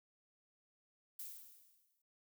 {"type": "noise with exponential decay", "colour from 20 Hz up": "violet", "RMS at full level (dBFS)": -45, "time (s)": [1.19, 2.02], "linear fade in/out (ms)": 5, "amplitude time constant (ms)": 180, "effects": ["noise-tail reverb RT60 0.2 s tail -26 dB re dry"]}